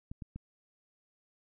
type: clicks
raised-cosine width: 5 ms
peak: -29 dBFS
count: 3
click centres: 0.115 / 0.222 / 0.36 s
effects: none